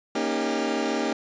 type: chord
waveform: 25% pulse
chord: Eb dominant seventh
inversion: second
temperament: equal with one note detuned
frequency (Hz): 233.1 / 277.2 / 311.1 / 399.8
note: Bb3 / Db4 / Eb4 / G4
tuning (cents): 0 / 0 / 0 / +34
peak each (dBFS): -26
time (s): 0.15-1.13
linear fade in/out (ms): 5
effects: resampled to 16000 Hz